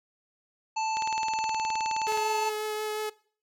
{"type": "harmonic tone", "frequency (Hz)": 880, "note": "A5", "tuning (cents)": 0, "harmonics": [1, 3, 5, 7, 8], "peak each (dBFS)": [-27, -37, -41, -44, -45], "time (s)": [0.76, 2.5], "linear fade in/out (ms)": 10}
{"type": "click train", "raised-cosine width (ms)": 0.2, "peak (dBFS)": -19, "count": 24, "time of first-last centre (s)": [0.97, 2.174], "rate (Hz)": 19.1}
{"type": "tone with vibrato", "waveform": "sawtooth", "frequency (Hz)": 427.8, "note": "A4", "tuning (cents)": -49, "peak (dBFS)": -26, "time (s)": [2.07, 3.1], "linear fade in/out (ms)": 10, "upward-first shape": "triangle", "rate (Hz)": 5.6, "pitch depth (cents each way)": 12}
{"effects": ["noise-tail reverb RT60 0.5 s tail -22 dB re dry"]}